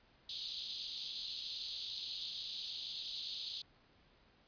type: band-pass noise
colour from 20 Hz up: pink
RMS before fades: -44 dBFS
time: 0.29-3.62 s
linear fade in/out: 5 ms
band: 3500 to 4600 Hz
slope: 48 dB/octave
effects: pink hiss -68 dBFS RMS until 4.47 s + resampled to 11025 Hz